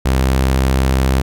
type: tone with pitch glide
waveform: sawtooth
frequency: 65.41 to 65.83 Hz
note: C2 to C2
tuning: 0 to +11 cents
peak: -8 dBFS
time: 0.05-1.22 s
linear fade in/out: 10 ms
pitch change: +11 cents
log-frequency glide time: 0.17-0.42 s
effects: none